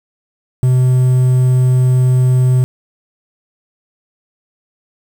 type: tone with quantisation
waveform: triangle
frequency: 127.3 Hz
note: C3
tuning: 47 cents flat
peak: -6 dBFS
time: 0.63-2.64 s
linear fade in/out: 0 ms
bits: 6
effects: none